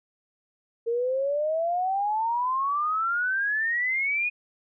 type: exponential sweep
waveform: sine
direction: up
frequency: 456.7 to 2489 Hz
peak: -23 dBFS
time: 0.86-4.3 s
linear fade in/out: 20 ms
effects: none